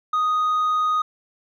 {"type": "tone with hard clipping", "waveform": "triangle", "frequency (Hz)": 1244.5, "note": "D#6", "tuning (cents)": 0, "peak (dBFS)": -17, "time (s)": [0.13, 1.02], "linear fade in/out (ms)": 5, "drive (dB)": 1, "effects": []}